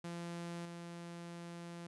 sawtooth tone with level steps, 171.3 Hz, F3, 33 cents flat, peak -38 / -42 dBFS, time 0.04-1.87 s, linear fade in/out 5 ms, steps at 0.65 s, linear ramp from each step 5 ms, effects resampled to 24000 Hz

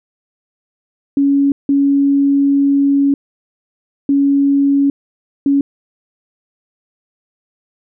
sine tone bursts at uneven times, 279.6 Hz, C#4, 15 cents sharp, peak -9 dBFS, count 4, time 1.17-1.52 / 1.69-3.14 / 4.09-4.9 / 5.46-5.61 s, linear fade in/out 2 ms, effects none

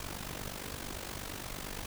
pink noise with amplitude modulation, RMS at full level -38 dBFS, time 0-1.86 s, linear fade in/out 2 ms, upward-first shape sine, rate 48.7 Hz, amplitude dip 75%, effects none

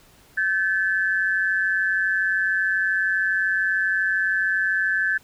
sine tone pair together, 1541 / 1728.2 Hz, G6 / A6, -30 / -32 cents, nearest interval major second, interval 198 cents, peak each -22 dBFS, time 0.37-5.18 s, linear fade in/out 10 ms, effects pink hiss -54 dBFS RMS until 5.23 s

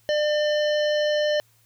harmonic tone with a mistuned harmonic, 599 Hz, D5, 34 cents sharp, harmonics 1 / 3 / 5 / 7 / 9 / 10, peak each -20 / -30 / -32 / -37 / -40 / -47 dBFS, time 0.09-1.4 s, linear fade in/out 0 ms, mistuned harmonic 5, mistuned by +22 cents, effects added 113 Hz sine -62 dBFS peak until 1.65 s + white hiss -62 dBFS RMS until 1.65 s

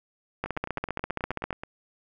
two click trains, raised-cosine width 0.5 ms, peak -13 / -20 dBFS, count 17 / 12, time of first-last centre 0.44-1.507 / 0.46-1.635 s, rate 15 / 9.36 Hz, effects none

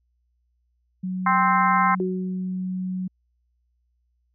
sine tone, 185 Hz, F#3, in tune, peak -25 dBFS, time 1.03-3.08 s, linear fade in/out 10 ms
harmonic tone, 261.6 Hz, C4, in tune, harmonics 3 / 4 / 5 / 6 / 7 / 8, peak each -24 / -19 / -24 / -28 / -32 / -29 dBFS, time 1.26-1.95 s, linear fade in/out 5 ms
sine tone with exponential decay, 370 Hz, F#4, in tune, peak -21 dBFS, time 2-2.65 s, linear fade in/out 1 ms, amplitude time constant 140 ms
effects added 60 Hz sine -66 dBFS peak until 4.34 s

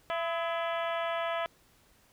harmonic tone with a mistuned harmonic, 335.3 Hz, E4, 30 cents sharp, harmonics 2 / 3 / 4 / 5 / 6 / 7 / 8 / 9 / 10, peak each -32 / -38 / -37 / -41 / -43 / -45 / -49 / -46 / -48 dBFS, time 0.1-1.46 s, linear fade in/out 0 ms, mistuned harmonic 4, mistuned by -64 cents, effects pink hiss -64 dBFS RMS until 2.12 s

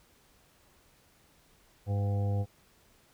harmonic tone with a mistuned harmonic, 100.9 Hz, G#2, 49 cents flat, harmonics 1 / 2 / 3 / 4 / 5 / 7 / 8, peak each -27 / -40 / -47 / -49 / -40 / -46 / -48 dBFS, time 1.86-2.46 s, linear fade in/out 50 ms, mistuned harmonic 8, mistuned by -18 cents, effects pink hiss -64 dBFS RMS until 3.13 s

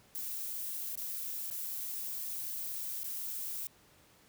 violet noise with dropouts, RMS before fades -39 dBFS, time 0.15-3.67 s, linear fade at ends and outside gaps 0 ms, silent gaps 0.955-0.975 / 1.501-1.512 / 3.033-3.043 s, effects pink hiss -63 dBFS RMS until 4.28 s + high-pass 60 Hz 12 dB/octave

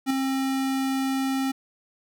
square tone with ADSR envelope, 267.2 Hz, C4, 36 cents sharp, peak -19 dBFS, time 0.06-1.52 s, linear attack 43 ms, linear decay 4 ms, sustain -5 dB, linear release 12 ms, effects none

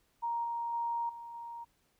sine tone with level steps, 936 Hz, A#5, 7 cents sharp, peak -31 / -33 / -31 / -43 / -41 dBFS, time 0.22-1.65 s, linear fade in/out 20 ms, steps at 0.44 / 0.73 / 1.09 / 1.34 s, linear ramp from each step 5 ms, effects pink hiss -73 dBFS RMS until 1.99 s

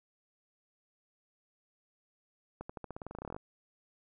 accelerating click train, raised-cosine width 1 ms, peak -27 dBFS, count 18, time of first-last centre 2.61-3.364 s, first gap 85 ms, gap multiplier 0.91, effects none

